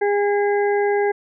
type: harmonic tone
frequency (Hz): 408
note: G#4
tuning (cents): -31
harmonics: 1 / 2 / 4 / 5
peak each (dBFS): -17 / -23 / -29 / -31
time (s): 0.01-1.12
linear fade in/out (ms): 10
effects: none